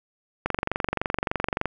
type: click train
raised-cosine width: 0.5 ms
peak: -9 dBFS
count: 29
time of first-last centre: 0.46-1.657 s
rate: 23.4 Hz
effects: none